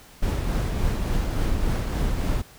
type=noise with tremolo; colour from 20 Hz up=brown; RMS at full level=-22 dBFS; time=0.22-2.42 s; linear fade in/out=10 ms; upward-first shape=triangle; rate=3.5 Hz; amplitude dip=35%; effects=pink hiss -49 dBFS RMS until 2.58 s